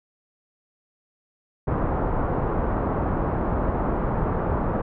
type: low-pass noise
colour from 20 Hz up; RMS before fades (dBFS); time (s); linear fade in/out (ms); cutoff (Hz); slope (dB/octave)
pink; -24; 1.67-4.82; 10; 1200; 24
effects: none